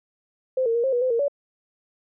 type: tone with pitch steps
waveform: sine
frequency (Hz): 518 / 458.7 / 470.3 / 532 / 485.2 / 513 / 463.9 / 569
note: C5 / A#4 / A#4 / C5 / B4 / C5 / A#4 / C#5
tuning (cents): -17 / -28 / +15 / +29 / -31 / -34 / -8 / +45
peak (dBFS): -19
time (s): 0.57-1.282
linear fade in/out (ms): 5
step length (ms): 89
effects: none